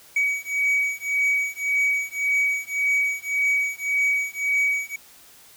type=beating tone pair; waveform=triangle; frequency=2265 / 2266.8 Hz; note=C#7 / C#7; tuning=+37 / +38 cents; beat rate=1.8 Hz; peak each=-22 dBFS; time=0.16-4.96 s; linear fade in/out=5 ms; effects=white hiss -50 dBFS RMS until 5.56 s